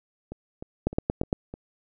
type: two click trains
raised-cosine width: 2 ms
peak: -9 / -23 dBFS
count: 5 / 5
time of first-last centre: 0.87-1.329 / 0.32-1.54 s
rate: 8.72 / 3.28 Hz
effects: none